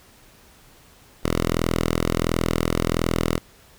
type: tone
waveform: 5% pulse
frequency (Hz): 41.43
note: E1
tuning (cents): +9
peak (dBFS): -9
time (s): 1.23-3.39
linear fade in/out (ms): 20
effects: pink hiss -52 dBFS RMS until 3.78 s